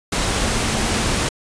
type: tone in noise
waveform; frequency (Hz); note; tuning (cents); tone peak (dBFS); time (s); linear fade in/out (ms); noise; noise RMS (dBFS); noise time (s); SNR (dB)
sine; 220.7; A3; +5; -29; 0.42-1.06; 5; pink; -20; 0.12-1.29; -12
effects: resampled to 22050 Hz